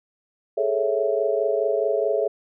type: chord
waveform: sine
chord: A major seventh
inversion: third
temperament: equal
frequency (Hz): 415.3 / 440 / 554.4 / 659.3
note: G#4 / A4 / C#5 / E5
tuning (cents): 0 / 0 / 0 / 0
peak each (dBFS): -25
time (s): 0.57-2.28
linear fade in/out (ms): 10
effects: none